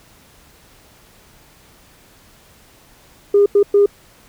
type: tone bursts at uneven times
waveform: sine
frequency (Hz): 405.4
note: G#4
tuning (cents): -42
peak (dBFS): -7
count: 3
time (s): 3.34-3.46 / 3.55-3.63 / 3.74-3.86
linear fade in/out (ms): 5
effects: tanh soft clip ceiling -4 dBFS + pink hiss -49 dBFS RMS until 4.28 s